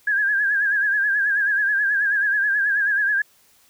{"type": "tone with vibrato", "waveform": "sine", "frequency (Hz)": 1641, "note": "G#6", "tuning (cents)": -21, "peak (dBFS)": -17, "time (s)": [0.07, 3.22], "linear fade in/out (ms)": 5, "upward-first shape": "sine", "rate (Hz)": 9.3, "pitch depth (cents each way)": 74, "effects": ["white hiss -57 dBFS RMS until 3.69 s"]}